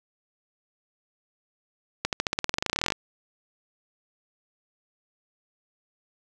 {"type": "accelerating click train", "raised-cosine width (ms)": 0.2, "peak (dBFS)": -7, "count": 22, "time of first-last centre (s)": [2.05, 2.922], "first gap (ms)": 78, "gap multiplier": 0.93, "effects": []}